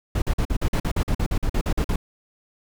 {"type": "noise bursts", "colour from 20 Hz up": "brown", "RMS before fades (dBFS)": -21, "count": 16, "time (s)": [0.15, 1.96], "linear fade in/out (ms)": 5, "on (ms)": 70, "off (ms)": 46, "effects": []}